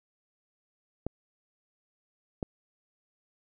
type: clicks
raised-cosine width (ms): 2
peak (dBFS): -18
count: 2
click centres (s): 1.066 / 2.428
effects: none